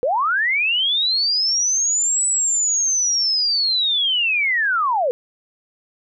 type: linear two-way sweep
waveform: sine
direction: up then down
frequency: 465.3 to 7960 to 465.3 Hz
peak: -16 dBFS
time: 0.03-5.11 s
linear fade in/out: 0 ms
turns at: 2.26 s
effects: none